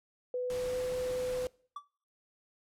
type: tone with pitch glide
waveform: sine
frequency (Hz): 498.1 to 503.6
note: B4 to B4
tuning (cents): +15 to +34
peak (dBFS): -31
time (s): 0.34-1.47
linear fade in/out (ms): 2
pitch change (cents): +19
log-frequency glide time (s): 0.47-0.78
type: noise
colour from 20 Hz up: pink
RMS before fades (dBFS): -45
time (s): 0.5-1.47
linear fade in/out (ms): 0
type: tone with exponential decay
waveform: triangle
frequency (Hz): 1156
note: D6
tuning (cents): -28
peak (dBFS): -33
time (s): 1.76-1.85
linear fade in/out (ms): 5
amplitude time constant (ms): 19
effects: noise-tail reverb RT60 0.5 s tail -23 dB re dry + low-pass 12000 Hz 12 dB/octave